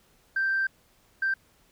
sine tone bursts at uneven times, 1568 Hz, G6, in tune, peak -22 dBFS, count 2, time 0.36-0.67 / 1.22-1.34 s, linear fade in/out 5 ms, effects tanh soft clip ceiling -19 dBFS + pink hiss -63 dBFS RMS until 1.71 s

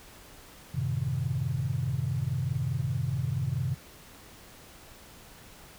sine chord, F# diminished seventh, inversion none, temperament equal, 92.5 / 110 / 130.81 / 155.56 Hz, F#2 / A2 / C3 / Eb3, 0 / 0 / 0 / 0 cents, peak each -35 / -34 / -29 / -34 dBFS, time 0.74-3.75 s, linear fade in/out 10 ms, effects tanh soft clip ceiling -17 dBFS + pink hiss -51 dBFS RMS until 5.78 s

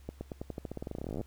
accelerating click train, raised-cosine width 2 ms, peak -24 dBFS, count 27, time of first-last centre 0.09-1.212 s, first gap 120 ms, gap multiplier 0.9, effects added 68 Hz sine -52 dBFS peak until 1.26 s + pink hiss -64 dBFS RMS until 1.26 s

